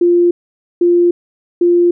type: tone bursts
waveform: sine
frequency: 348.6 Hz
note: F4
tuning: 3 cents flat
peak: -7 dBFS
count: 3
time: 0.01-1.91 s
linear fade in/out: 5 ms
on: 300 ms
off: 500 ms
effects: none